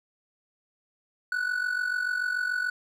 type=tone with amplitude modulation; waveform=triangle; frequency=1480 Hz; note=F#6; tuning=in tune; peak=-21 dBFS; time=1.32-2.7 s; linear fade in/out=2 ms; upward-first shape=sine; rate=46.9 Hz; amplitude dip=70%; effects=none